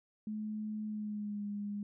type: tone with pitch glide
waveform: sine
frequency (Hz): 213.9 to 204.8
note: A3 to G#3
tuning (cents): -49 to -24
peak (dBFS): -36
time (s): 0.27-1.83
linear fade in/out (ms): 2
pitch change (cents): -75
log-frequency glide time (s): 0.86-1.45
effects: none